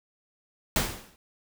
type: noise with exponential decay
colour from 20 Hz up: pink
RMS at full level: -22 dBFS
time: 0.76-1.16 s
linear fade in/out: 1 ms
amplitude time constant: 86 ms
effects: none